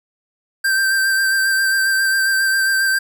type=tone with vibrato; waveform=square; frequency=1568 Hz; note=G6; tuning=in tune; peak=-15 dBFS; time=0.64-2.99 s; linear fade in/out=10 ms; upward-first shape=sine; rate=7.4 Hz; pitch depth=22 cents each way; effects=9-bit